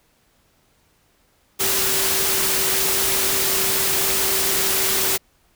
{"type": "tone in noise", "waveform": "sine", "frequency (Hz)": 385.9, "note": "G4", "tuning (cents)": -27, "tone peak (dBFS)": -30, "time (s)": [1.59, 5.18], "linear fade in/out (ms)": 20, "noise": "white", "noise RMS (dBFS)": -20, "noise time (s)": [1.59, 5.18], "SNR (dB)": -13, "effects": ["pink hiss -61 dBFS RMS until 5.55 s"]}